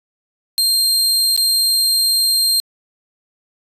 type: tone with dropouts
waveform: sawtooth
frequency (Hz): 4186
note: C8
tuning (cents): 0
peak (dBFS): -10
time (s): 0.58-2.6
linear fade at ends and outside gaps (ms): 0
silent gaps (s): 1.364-1.376
effects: resampled to 32000 Hz